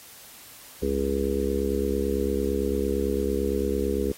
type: harmonic tone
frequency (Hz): 68.9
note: C#2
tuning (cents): -10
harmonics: 1 / 3 / 4 / 5 / 6 / 7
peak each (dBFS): -30 / -31 / -32 / -32 / -27 / -31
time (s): 0.82-4.12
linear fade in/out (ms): 5
effects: white hiss -47 dBFS RMS until 4.17 s + AAC 48 kbps